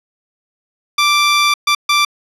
15% pulse tone bursts at uneven times, 1174.7 Hz, D6, in tune, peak -4 dBFS, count 3, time 0.98-1.54 / 1.67-1.75 / 1.89-2.05 s, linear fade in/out 5 ms, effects low-pass 9000 Hz 12 dB/octave

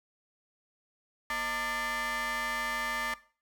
25% pulse ring-modulated tone, 286.6 Hz, D4, 42 cents flat, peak -24 dBFS, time 1.3-3.14 s, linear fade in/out 2 ms, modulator 1480 Hz, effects noise-tail reverb RT60 0.4 s tail -18 dB re dry

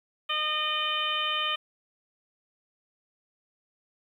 harmonic tone with a mistuned harmonic, 611 Hz, D#5, 32 cents flat, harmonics 1 / 2 / 3 / 4 / 5 / 6, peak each -41 / -31 / -37 / -34 / -29 / -37 dBFS, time 0.29-1.56 s, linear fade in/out 10 ms, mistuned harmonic 6, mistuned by -18 cents, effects 10-bit

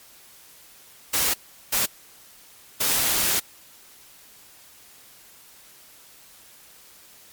white noise bursts at uneven times, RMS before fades -22 dBFS, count 3, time 1.13-1.34 / 1.72-1.86 / 2.8-3.4 s, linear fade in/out 10 ms, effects white hiss -50 dBFS RMS until 7.32 s + MP3 96 kbps

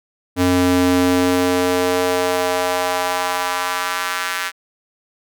square tone with high-pass filter sweep, 90.1 Hz, F#2, 45 cents flat, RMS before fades -18 dBFS, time 0.36-4.52 s, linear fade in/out 50 ms, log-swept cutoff 190 to 1600 Hz, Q 1.7, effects none

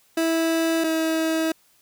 30% pulse tone pair in turn, 327.3 / 321.5 Hz, E4 / E4, -12 / -43 cents, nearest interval unison, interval 31 cents, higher first, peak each -17 / -18 dBFS, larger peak first, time 0.17-0.84 / 0.84-1.52 s, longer second, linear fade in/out 5 ms, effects white hiss -60 dBFS RMS until 1.81 s

